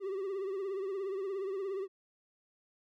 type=tone with vibrato; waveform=triangle; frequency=388 Hz; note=G4; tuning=18 cents flat; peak=-32 dBFS; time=0-1.88 s; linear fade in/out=50 ms; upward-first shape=triangle; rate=17 Hz; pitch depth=86 cents each way; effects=none